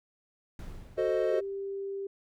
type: noise with exponential decay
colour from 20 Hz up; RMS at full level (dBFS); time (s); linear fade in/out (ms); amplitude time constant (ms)
brown; -39; 0.59-1.84; 2; 270
type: chord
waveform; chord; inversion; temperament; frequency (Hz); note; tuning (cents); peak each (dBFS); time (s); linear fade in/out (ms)
triangle; F# diminished seventh; none; equal with one note detuned; 370 / 442.5 / 523.3 / 622.3; F#4 / A4 / C5 / Eb5; 0 / +10 / 0 / 0; -29; 0.97-1.41; 20
type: tone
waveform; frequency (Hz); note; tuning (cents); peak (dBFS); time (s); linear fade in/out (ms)
sine; 393.8; G4; +8; -33; 1.31-2.07; 5
effects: none